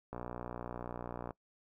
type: click train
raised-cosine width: 1 ms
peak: -27 dBFS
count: 72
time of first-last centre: 0.13-1.307 s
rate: 60.3 Hz
effects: noise-tail reverb RT60 0.1 s tail -22 dB re dry